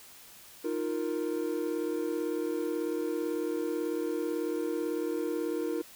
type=chord; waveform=triangle; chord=Eb suspended second; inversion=none; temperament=equal; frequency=311.1 / 349.2 / 466.2 Hz; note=Eb4 / F4 / Bb4; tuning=0 / 0 / 0 cents; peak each=-32 dBFS; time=0.64-5.82 s; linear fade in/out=10 ms; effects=white hiss -52 dBFS RMS until 5.95 s